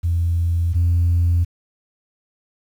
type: tone pair in turn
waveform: sine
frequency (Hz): 85 / 86.04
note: F2 / F2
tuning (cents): -46 / -25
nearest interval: unison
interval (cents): 21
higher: second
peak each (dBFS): -15 / -12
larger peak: second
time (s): 0.03-0.74 / 0.74-1.45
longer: neither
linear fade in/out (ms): 20
effects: tanh soft clip ceiling -11 dBFS + 8-bit